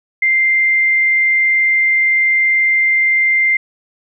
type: tone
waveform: sine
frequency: 2093 Hz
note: C7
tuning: in tune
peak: -10 dBFS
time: 0.22-3.57 s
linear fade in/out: 5 ms
effects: none